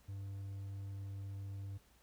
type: tone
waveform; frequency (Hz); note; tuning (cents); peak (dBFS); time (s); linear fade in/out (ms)
triangle; 98.5; G2; +9; -40; 0.08-1.78; 10
effects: added 60 Hz sine -70 dBFS peak until 2.02 s + pink hiss -69 dBFS RMS until 2.02 s